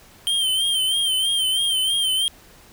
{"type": "tone with vibrato", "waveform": "square", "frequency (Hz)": 3136, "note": "G7", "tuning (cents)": 0, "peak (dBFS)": -19, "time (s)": [0.27, 2.28], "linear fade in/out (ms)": 0, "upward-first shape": "sine", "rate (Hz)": 3.1, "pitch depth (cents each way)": 58, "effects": ["pink hiss -49 dBFS RMS until 2.72 s"]}